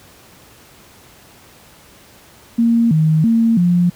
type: tone with pitch steps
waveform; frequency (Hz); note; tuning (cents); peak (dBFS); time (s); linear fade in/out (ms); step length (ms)
sine; 232.1 / 156.9 / 228.3 / 175.8; A#3 / D#3 / A#3 / F3; -7 / +15 / -36 / +12; -10; 2.58-3.9; 10; 330
effects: pink hiss -45 dBFS RMS until 3.95 s + high-pass 60 Hz 12 dB/octave